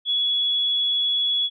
sine tone, 3378 Hz, G#7, 29 cents sharp, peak -19 dBFS, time 0.05-1.5 s, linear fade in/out 50 ms, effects none

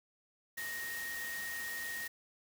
sine tone in noise, 1864.7 Hz, A#6, in tune, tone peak -39 dBFS, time 0.57-2.08 s, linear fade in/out 10 ms, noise white, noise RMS -45 dBFS, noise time 0.57-2.08 s, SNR +3 dB, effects none

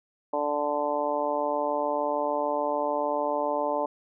harmonic tone, 146.83 Hz, D3, in tune, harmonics 2 / 3 / 4 / 5 / 6 / 7, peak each -35 / -34 / -28 / -35 / -30 / -34 dBFS, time 0.33-3.86 s, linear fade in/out 5 ms, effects none

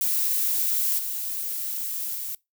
violet noise with level steps, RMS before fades -24 / -30 / -32 dBFS, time 0.01-2.35 s, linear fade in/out 2 ms, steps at 0.98 / 2.15 s, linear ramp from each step 10 ms, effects noise-tail reverb RT60 0.2 s tail -23 dB re dry

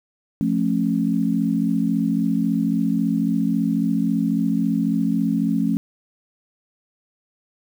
sine chord, F augmented, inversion none, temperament just, 174.61 / 218.3 / 272.8 Hz, F3 / A3 / C#4, 0 / -13 / -28 cents, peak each -23 / -21 / -22 dBFS, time 0.41-5.77 s, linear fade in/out 0 ms, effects 8-bit

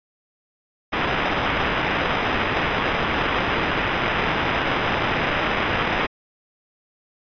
violet noise with sample-and-hold, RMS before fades -22 dBFS, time 0.92-6.07 s, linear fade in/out 20 ms, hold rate 4410 Hz, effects resampled to 11025 Hz

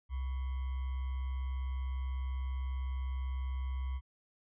sine tone with sample-and-hold, 65.41 Hz, C2, in tune, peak -33 dBFS, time 0.09-4.01 s, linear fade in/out 50 ms, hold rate 1050 Hz, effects resampled to 8000 Hz

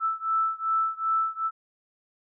sine beating tone pair, 1318.5 / 1321.1 Hz, E6 / E6, 0 / +3 cents, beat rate 2.6 Hz, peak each -26 / -27 dBFS, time 0-1.51 s, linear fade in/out 50 ms, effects none

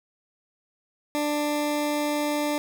20% pulse tone, 295.6 Hz, D4, 11 cents sharp, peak -19 dBFS, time 1.15-2.58 s, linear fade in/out 0 ms, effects none

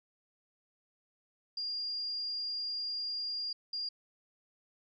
sine tone bursts at uneven times, 4810 Hz, D8, 41 cents sharp, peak -34 dBFS, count 2, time 1.57-3.53 / 3.73-3.89 s, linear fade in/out 5 ms, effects none

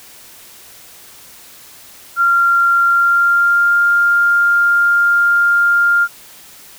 sine tone with pitch glide, 1384 to 1400.9 Hz, F6 to F6, -16 to +5 cents, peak -9 dBFS, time 2.16-6.08 s, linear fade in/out 50 ms, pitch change +21 cents, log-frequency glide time 2.88-3.74 s, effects white hiss -40 dBFS RMS until 6.78 s

